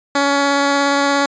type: tone with vibrato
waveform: 10% pulse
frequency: 281.3 Hz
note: C#4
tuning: 26 cents sharp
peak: -5 dBFS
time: 0.15-1.26 s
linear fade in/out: 5 ms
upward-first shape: triangle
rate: 17 Hz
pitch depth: 10 cents each way
effects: resampled to 16000 Hz